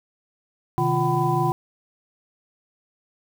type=tone cluster; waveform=sine; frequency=130.7 / 155.9 / 349.6 / 758 / 999 Hz; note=C3 / D#3 / F4 / F#5 / B5; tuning=-1 / +4 / +2 / +42 / +20 cents; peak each=-25 dBFS; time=0.78-1.52 s; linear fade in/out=0 ms; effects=7-bit